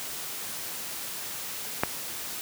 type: click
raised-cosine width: 0.5 ms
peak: -7 dBFS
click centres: 1.835 s
effects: white hiss -36 dBFS RMS until 2.41 s + high-pass 80 Hz 12 dB/octave